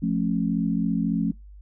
sine chord, F augmented, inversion none, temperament just, 174.61 / 218.3 / 272.8 Hz, F3 / A3 / C#4, 0 / -13 / -28 cents, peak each -25 / -25 / -27 dBFS, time 0.02-1.32 s, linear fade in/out 10 ms, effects noise-tail reverb RT60 0.2 s tail -26 dB re dry + added 50 Hz sine -42 dBFS peak until 1.61 s

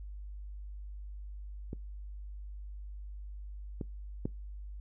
clicks, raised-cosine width 3 ms, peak -26 / -23 / -19 dBFS, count 3, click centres 1.731 / 3.812 / 4.255 s, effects noise-tail reverb RT60 0.2 s tail -24 dB re dry + added 50 Hz sine -41 dBFS peak until 4.8 s

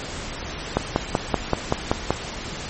click train, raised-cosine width 1 ms, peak -3 dBFS, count 8, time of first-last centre 0.77-2.106 s, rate 5.24 Hz, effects pink hiss -32 dBFS RMS until 2.69 s + MP3 32 kbps

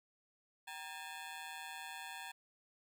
15% pulse ring-modulated tone, 855 Hz, A5, 50 cents flat, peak -36 dBFS, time 0.67-2.32 s, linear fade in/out 10 ms, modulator 80.4 Hz, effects none

